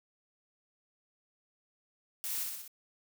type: noise with echo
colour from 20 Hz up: blue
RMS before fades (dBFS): -37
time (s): 2.24-2.43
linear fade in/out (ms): 0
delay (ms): 62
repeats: 4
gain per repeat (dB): -3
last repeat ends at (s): 2.678
effects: none